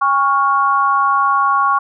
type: tone with amplitude modulation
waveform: sine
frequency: 1108.7 Hz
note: C#6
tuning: in tune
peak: -7 dBFS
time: 0.01-1.79 s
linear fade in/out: 10 ms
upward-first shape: sine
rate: 298 Hz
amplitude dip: 90%
effects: none